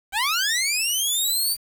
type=linear sweep; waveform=15% pulse; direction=up; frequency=740 to 4689 Hz; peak=-14 dBFS; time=0.12-1.57 s; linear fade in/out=50 ms; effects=7-bit